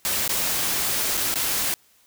white noise with dropouts, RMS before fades -24 dBFS, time 0.05-1.74 s, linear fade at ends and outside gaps 0 ms, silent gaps 0.278-0.293 / 1.171-1.175 / 1.341-1.357 s, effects white hiss -59 dBFS RMS until 2.06 s

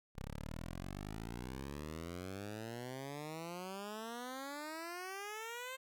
10% pulse exponential sweep, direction up, 32.7 to 530 Hz, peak -35 dBFS, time 0.15-5.77 s, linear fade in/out 20 ms, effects none

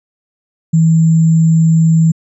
sine tone with sample-and-hold, 162.2 Hz, E3, 28 cents flat, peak -6 dBFS, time 0.73-2.12 s, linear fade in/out 10 ms, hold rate 7350 Hz, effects resampled to 22050 Hz

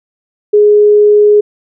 sine tone, 417 Hz, G#4, 7 cents sharp, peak -3 dBFS, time 0.53-1.41 s, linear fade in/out 10 ms, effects none

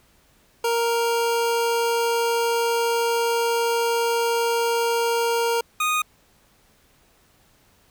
25% pulse tone pair in turn, 466.2 / 1238.2 Hz, A#4 / D#6, 0 / -9 cents, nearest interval octave + perfect fourth, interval 1691 cents, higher second, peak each -16 dBFS, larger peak neither, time 0.64-5.61 / 5.8-6.02 s, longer first, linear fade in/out 5 ms, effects pink hiss -59 dBFS RMS until 7.9 s

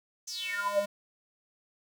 square tone with high-pass filter sweep, 203.3 Hz, G#3, 37 cents flat, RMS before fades -32 dBFS, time 0.27-0.86 s, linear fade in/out 10 ms, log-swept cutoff 6400 to 410 Hz, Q 9.2, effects none

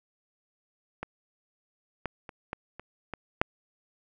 clicks, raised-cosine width 0.5 ms, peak -19 / -16 / -26 / -18 / -26 / -20 / -6 dBFS, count 7, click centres 1.03 / 2.057 / 2.292 / 2.531 / 2.796 / 3.137 / 3.415 s, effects none

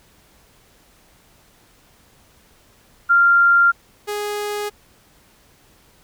sine / sawtooth tone pair in turn, 1390 / 414.8 Hz, F6 / G#4, -9 / -2 cents, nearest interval octave + major sixth, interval 2093 cents, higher first, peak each -10 / -19 dBFS, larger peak first, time 3.09-3.72 / 4.07-4.7 s, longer neither, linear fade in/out 20 ms, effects pink hiss -54 dBFS RMS until 6.03 s

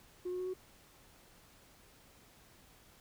sine tone with pitch steps, 359.8 / 363.6 / 367.4 / 371.2 Hz, F#4 / F#4 / F#4 / F#4, -48 / -30 / -12 / +6 cents, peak -34 dBFS, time 0.25-0.538 s, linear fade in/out 10 ms, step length 72 ms, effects tanh soft clip ceiling -33 dBFS + pink hiss -62 dBFS RMS until 3 s

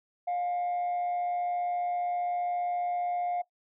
sine tone with frequency modulation, 709 Hz, F5, 26 cents sharp, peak -26 dBFS, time 0.27-3.42 s, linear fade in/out 10 ms, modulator 121 Hz, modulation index 0.21, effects noise-tail reverb RT60 0.1 s tail -18 dB re dry + tanh soft clip ceiling -26 dBFS

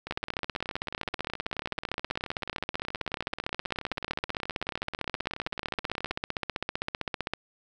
two click trains, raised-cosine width 0.3 ms, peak -13 / -20 dBFS, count 113 / 114, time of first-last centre 0.11-7.336 / 0.07-6.113 s, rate 15.5 / 18.7 Hz, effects none

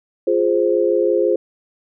sine chord, F minor, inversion none, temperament equal, 349.2 / 415.3 / 523.3 Hz, F4 / Ab4 / C5, 0 / 0 / 0 cents, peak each -18 dBFS, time 0.27-1.36 s, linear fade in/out 5 ms, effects none

